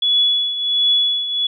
sine tone with tremolo, 3400 Hz, G#7, 40 cents sharp, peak -11 dBFS, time 0.02-1.47 s, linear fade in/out 5 ms, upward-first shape triangle, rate 1.4 Hz, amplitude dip 70%, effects none

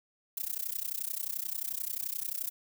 violet noise with amplitude modulation, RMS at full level -32 dBFS, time 0.37-2.5 s, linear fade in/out 5 ms, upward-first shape sine, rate 31.4 Hz, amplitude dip 95%, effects none

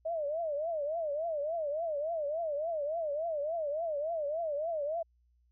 sine tone with vibrato, 622.3 Hz, D#5, in tune, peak -31 dBFS, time 0.05-5.03 s, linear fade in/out 10 ms, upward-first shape triangle, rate 3.5 Hz, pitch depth 190 cents each way, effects added 60 Hz sine -66 dBFS peak until 5.51 s

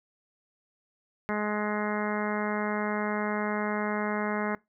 harmonic tone, 210 Hz, G#3, 19 cents sharp, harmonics 1 / 2 / 3 / 4 / 5 / 6 / 7 / 8 / 9 / 10, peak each -31 / -34 / -36 / -37 / -38 / -39 / -39 / -40 / -41 / -41 dBFS, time 1.29-4.55 s, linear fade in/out 0 ms, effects noise-tail reverb RT60 0.2 s tail -22 dB re dry

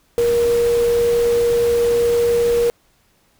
sine tone in noise, 472.7 Hz, A#4, 24 cents sharp, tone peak -13 dBFS, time 0.18-2.7 s, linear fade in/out 0 ms, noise pink, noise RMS -30 dBFS, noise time 0.18-2.7 s, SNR +14 dB, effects pink hiss -59 dBFS RMS until 3.39 s

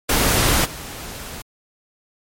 pink noise with level steps, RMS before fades -17 / -33 dBFS, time 0.09-1.42 s, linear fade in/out 5 ms, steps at 0.64 s, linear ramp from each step 20 ms, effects MP3 64 kbps

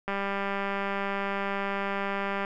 click train, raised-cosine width 0.5 ms, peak -16 dBFS, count 470, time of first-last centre 0.08-2.449 s, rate 198 Hz, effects none

